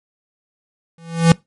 square tone with exponential growth, 166.2 Hz, E3, 15 cents sharp, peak -5 dBFS, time 0.98-1.32 s, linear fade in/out 2 ms, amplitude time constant 73 ms, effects noise-tail reverb RT60 0.2 s tail -22 dB re dry + MP3 48 kbps

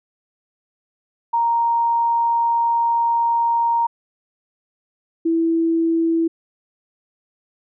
sine tone pair in turn, 932.3 / 329.6 Hz, A#5 / E4, 0 / 0 cents, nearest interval octave + tritone, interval 1800 cents, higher first, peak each -15 dBFS, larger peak neither, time 1.33-3.87 / 5.25-6.28 s, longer first, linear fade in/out 10 ms, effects none

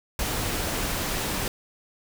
pink noise, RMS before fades -28 dBFS, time 0.19-1.48 s, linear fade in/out 2 ms, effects none

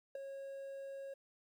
triangle tone with ADSR envelope, 547 Hz, C#5, 23 cents flat, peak -35 dBFS, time 0.15-1.14 s, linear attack 4 ms, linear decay 7 ms, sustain -7 dB, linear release 7 ms, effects 12-bit

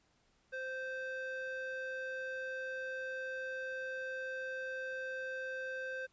square tone with band-pass filter, 521 Hz, C5, 7 cents flat, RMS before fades -41 dBFS, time 0.52-6.07 s, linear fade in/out 20 ms, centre 1200 Hz, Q 8.7, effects pink hiss -73 dBFS RMS until 6.12 s + resampled to 16000 Hz

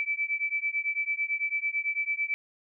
sine beating tone pair, 2310 / 2319 Hz, D7 / D7, -29 / -22 cents, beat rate 9 Hz, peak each -30 dBFS, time 0-2.34 s, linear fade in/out 0 ms, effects none

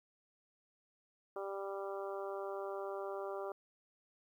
harmonic tone, 196.6 Hz, G3, 5 cents sharp, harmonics 2 / 3 / 4 / 5 / 6 / 7, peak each -42 / -44 / -48 / -52 / -49 / -54 dBFS, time 1.36-3.52 s, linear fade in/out 2 ms, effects 12-bit

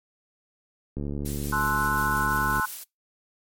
click train, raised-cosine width 3 ms, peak -19 dBFS, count 118, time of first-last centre 0.97-2.597 s, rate 71.9 Hz
blue noise with tremolo, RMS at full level -36 dBFS, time 1.25-2.84 s, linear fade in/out 10 ms, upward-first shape sine, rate 5.6 Hz, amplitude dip 25%
sine chord, F# half-diminished seventh, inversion first, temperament equal with one note detuned, 864.9 / 1046.5 / 1318.5 / 1480 Hz, A5 / C6 / E6 / F#6, -30 / 0 / 0 / 0 cents, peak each -32 / -27 / -31 / -26 dBFS, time 1.52-2.66 s, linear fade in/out 10 ms
effects noise-tail reverb RT60 0.2 s tail -25 dB re dry + MP3 64 kbps

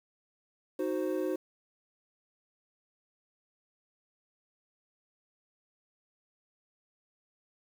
triangle chord, C diminished, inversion first, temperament equal, 311.1 / 370 / 523.3 Hz, Eb4 / Gb4 / C5, 0 / 0 / 0 cents, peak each -32 / -31 / -33 dBFS, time 0.79-1.36 s, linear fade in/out 5 ms, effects 9-bit

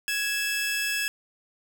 sawtooth tone pair together, 1667 / 2629 Hz, G#6 / E7, +6 / -5 cents, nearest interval minor sixth, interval 789 cents, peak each -25 dBFS, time 0.08-1.08 s, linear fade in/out 0 ms, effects none

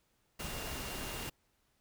sine tone in noise, 2794 Hz, F7, in tune, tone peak -50 dBFS, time 0.39-1.3 s, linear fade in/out 10 ms, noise pink, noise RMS -41 dBFS, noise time 0.39-1.3 s, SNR -12 dB, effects pink hiss -75 dBFS RMS until 1.8 s

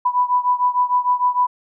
sine beating tone pair, 987.8 / 994.4 Hz, B5 / B5, 0 / +12 cents, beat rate 6.6 Hz, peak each -17 / -19 dBFS, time 0.05-1.47 s, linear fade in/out 10 ms, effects none

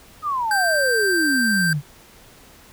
sine exponential sweep, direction down, 1272 to 137.9 Hz, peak -20 dBFS, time 0.22-1.82 s, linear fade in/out 50 ms
square tone, 1568 Hz, G6, in tune, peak -19 dBFS, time 0.51-1.73 s, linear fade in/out 2 ms
effects pink hiss -48 dBFS RMS until 2.72 s

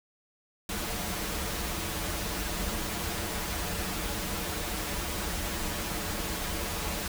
pink noise with comb filter, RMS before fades -33 dBFS, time 0.69-7.08 s, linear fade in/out 2 ms, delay 7.7 ms, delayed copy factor -0.7, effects none

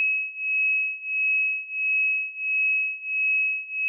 sine beating tone pair, 2563 / 2564.5 Hz, E7 / E7, -49 / -48 cents, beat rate 1.5 Hz, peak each -26 / -24 dBFS, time 0-3.88 s, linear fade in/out 0 ms, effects none

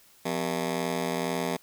15% pulse ring-modulated tone, 214.8 Hz, A3, 41 cents flat, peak -18 dBFS, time 0.25-1.57 s, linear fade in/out 10 ms, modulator 41 Hz, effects white hiss -58 dBFS RMS until 1.62 s

